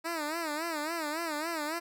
10% pulse tone with vibrato, 316.5 Hz, D#4, 30 cents sharp, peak -24 dBFS, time 0.04-1.8 s, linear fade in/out 20 ms, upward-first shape sine, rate 3.6 Hz, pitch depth 130 cents each way, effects none

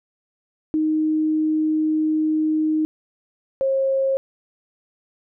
sine tone pair in turn, 311.1 / 537.7 Hz, D#4 / C5, 0 / +47 cents, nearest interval major sixth, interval 947 cents, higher second, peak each -17 dBFS, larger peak neither, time 0.74-2.85 / 3.61-4.17 s, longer first, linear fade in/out 0 ms, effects none

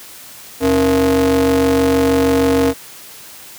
square ring-modulated tone, 98.3 Hz, G2, 5 cents sharp, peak -9 dBFS, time 0.6-2.74 s, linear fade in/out 50 ms, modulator 370 Hz, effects white hiss -37 dBFS RMS until 3.58 s + high-pass 60 Hz 12 dB/octave

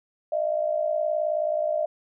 sine tone pair together, 613 / 672 Hz, D#5 / E5, -26 / +33 cents, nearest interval major second, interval 159 cents, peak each -24 / -27 dBFS, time 0.32-1.86 s, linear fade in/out 5 ms, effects none

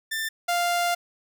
sawtooth tone pair in turn, 1782 / 697.9 Hz, A6 / F5, +22 / -1 cents, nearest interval octave + major third, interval 1623 cents, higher first, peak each -23 / -18 dBFS, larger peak second, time 0.11-0.29 / 0.48-0.95 s, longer second, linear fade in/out 10 ms, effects none

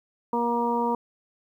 harmonic tone, 236.8 Hz, A#3, 27 cents sharp, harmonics 1 / 2 / 3 / 4 / 5, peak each -28 / -28 / -36 / -25 / -37 dBFS, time 0.33-0.95 s, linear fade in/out 2 ms, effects 10-bit

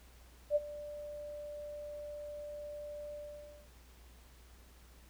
sine tone with ADSR envelope, 590 Hz, D5, 8 cents sharp, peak -24 dBFS, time 0.5-3.69 s, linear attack 57 ms, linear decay 30 ms, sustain -18 dB, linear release 550 ms, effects added 60 Hz sine -57 dBFS peak until 5.09 s + pink hiss -63 dBFS RMS until 5.09 s

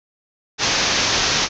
white low-pass noise, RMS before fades -19 dBFS, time 0.58-1.49 s, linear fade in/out 50 ms, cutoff 6500 Hz, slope 96 dB/octave, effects none

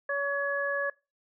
harmonic tone, 564 Hz, C#5, 30 cents sharp, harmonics 1 / 2 / 3, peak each -31 / -36 / -30 dBFS, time 0.09-0.9 s, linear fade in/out 5 ms, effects noise-tail reverb RT60 0.3 s tail -25 dB re dry

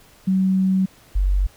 sine tone pair in turn, 189.2 / 47.3 Hz, F#3 / F#1, +39 / +39 cents, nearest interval 2 octaves, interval 2400 cents, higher first, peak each -15 dBFS, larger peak neither, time 0.27-0.86 / 1.15-1.47 s, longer first, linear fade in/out 10 ms, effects pink hiss -51 dBFS RMS until 1.56 s

